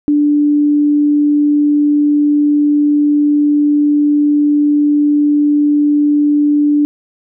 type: tone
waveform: sine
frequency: 293.7 Hz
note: D4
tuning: in tune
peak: -8 dBFS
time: 0.08-6.85 s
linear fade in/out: 0 ms
effects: none